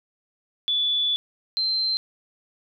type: tone pair in turn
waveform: sine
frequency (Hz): 3455 / 4119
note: A7 / C8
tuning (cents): -32 / -28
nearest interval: minor third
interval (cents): 304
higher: second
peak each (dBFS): -20 / -21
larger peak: first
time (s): 0.68-1.16 / 1.57-1.97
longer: first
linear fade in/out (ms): 0
effects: none